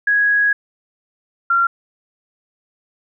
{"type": "tone pair in turn", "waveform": "sine", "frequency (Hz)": [1661.2, 1376.8], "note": ["G#6", "F6"], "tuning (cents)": [0, -25], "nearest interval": "minor third", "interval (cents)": 325, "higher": "first", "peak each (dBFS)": -12, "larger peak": "neither", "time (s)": [[0.07, 0.53], [1.5, 1.67]], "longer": "first", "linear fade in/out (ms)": 5, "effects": []}